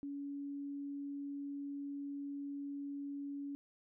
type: tone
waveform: sine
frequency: 282.5 Hz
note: C#4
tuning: 33 cents sharp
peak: -40 dBFS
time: 0.03-3.55 s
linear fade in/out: 0 ms
effects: none